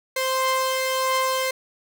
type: tone pair together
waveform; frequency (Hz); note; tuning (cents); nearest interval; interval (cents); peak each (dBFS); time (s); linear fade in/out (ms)
sawtooth; 522.5 / 1046.5; C5 / C6; -2 / 0; octave; 1202; -20; 0.16-1.51; 5
effects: none